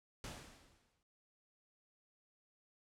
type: noise with exponential decay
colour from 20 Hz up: pink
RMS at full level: -45 dBFS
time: 0.24-1.03 s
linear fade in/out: 1 ms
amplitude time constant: 170 ms
effects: low-pass 9000 Hz 12 dB/octave